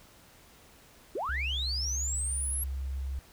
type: linear sweep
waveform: sine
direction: up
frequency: 307.5 to 11410 Hz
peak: -30 dBFS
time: 1.15-2.64 s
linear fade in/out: 5 ms
type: tone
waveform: sine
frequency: 67.1 Hz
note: C2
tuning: 44 cents sharp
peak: -31 dBFS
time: 1.29-3.19 s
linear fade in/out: 0 ms
effects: tanh soft clip ceiling -23 dBFS + pink hiss -57 dBFS RMS until 3.32 s